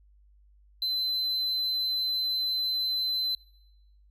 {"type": "tone", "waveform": "triangle", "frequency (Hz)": 4053, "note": "B7", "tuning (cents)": 44, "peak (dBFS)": -25, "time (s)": [0.82, 3.35], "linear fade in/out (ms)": 2, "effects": ["noise-tail reverb RT60 1.0 s tail -25 dB re dry", "added 50 Hz sine -56 dBFS peak until 4.1 s"]}